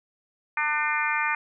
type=harmonic tone; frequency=300.1 Hz; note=D4; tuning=38 cents sharp; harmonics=3 / 4 / 5 / 6 / 7 / 8; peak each=-30 / -30 / -30 / -30 / -30 / -30 dBFS; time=0.57-1.35 s; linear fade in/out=2 ms; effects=none